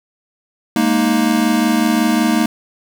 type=chord; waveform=square; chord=Ab suspended second; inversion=none; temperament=equal; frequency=207.7 / 233.1 / 311.1 Hz; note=Ab3 / Bb3 / Eb4; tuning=0 / 0 / 0 cents; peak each=-20 / -16 / -18 dBFS; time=0.76-2.46 s; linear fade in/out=2 ms; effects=none